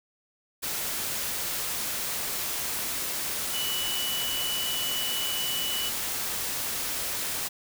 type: tone in noise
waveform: sine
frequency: 2960 Hz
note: F#7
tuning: in tune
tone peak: -30 dBFS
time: 3.53-5.9 s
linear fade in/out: 20 ms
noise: white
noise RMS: -31 dBFS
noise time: 0.62-7.49 s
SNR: -2 dB
effects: none